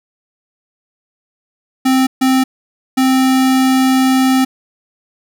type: tone bursts at uneven times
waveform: square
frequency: 261.6 Hz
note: C4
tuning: in tune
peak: -10 dBFS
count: 3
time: 1.85-2.07 / 2.21-2.44 / 2.97-4.45 s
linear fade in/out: 10 ms
effects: none